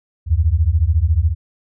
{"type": "beating tone pair", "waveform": "sine", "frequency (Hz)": [73.7, 87.7], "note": ["D2", "F2"], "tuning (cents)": [7, 8], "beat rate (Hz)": 14, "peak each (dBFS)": -15, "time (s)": [0.26, 1.35], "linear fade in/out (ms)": 50, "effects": []}